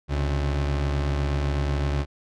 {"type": "tone pair together", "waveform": "30% pulse", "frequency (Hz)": [71.25, 134.5], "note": ["C#2", "C3"], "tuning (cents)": [48, 48], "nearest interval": "major seventh", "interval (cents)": 1100, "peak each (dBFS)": [-20, -32], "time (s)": [0.08, 2.06], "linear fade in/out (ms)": 50, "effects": ["low-pass 5000 Hz 12 dB/octave"]}